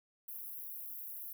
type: high-pass noise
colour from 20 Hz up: white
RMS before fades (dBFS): -45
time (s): 0.28-1.33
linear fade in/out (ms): 5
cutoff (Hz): 11000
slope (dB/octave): 96
effects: none